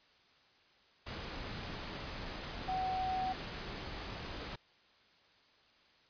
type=tone in noise; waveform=sine; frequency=750 Hz; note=F#5; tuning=23 cents sharp; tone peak=-33 dBFS; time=2.68-3.33 s; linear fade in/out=10 ms; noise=pink; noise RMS=-43 dBFS; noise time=1.06-4.56 s; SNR=+7 dB; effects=white hiss -66 dBFS RMS until 6.09 s + resampled to 11025 Hz